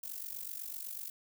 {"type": "noise with amplitude modulation", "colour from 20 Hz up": "violet", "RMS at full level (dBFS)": -39, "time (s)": [0.03, 1.1], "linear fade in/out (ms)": 5, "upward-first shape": "sine", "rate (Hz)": 48, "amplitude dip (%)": 80, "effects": []}